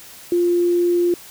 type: tone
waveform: sine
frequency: 349.2 Hz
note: F4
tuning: in tune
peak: -14 dBFS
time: 0.32-1.14 s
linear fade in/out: 2 ms
effects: white hiss -41 dBFS RMS until 1.3 s